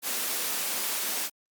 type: high-pass noise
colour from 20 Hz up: white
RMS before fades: -30 dBFS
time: 0.02-1.3 s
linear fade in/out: 50 ms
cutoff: 200 Hz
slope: 24 dB/octave
effects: Opus 48 kbps